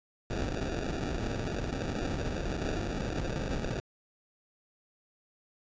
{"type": "noise with sample-and-hold", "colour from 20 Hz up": "pink", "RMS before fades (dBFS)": -33, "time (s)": [0.3, 3.8], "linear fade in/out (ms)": 5, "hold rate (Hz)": 1050, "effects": ["resampled to 16000 Hz"]}